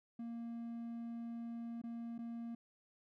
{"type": "tone with dropouts", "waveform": "triangle", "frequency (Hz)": 232.8, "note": "A#3", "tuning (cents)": -2, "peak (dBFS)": -40, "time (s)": [0.19, 2.55], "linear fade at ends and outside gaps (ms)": 5, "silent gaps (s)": [[1.817, 1.837], [2.181, 2.188]], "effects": []}